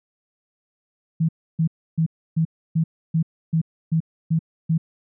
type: tone bursts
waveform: sine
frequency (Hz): 161.9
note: E3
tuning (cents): -31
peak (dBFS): -16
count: 10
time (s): 1.2-4.78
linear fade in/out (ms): 10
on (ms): 88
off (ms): 300
effects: none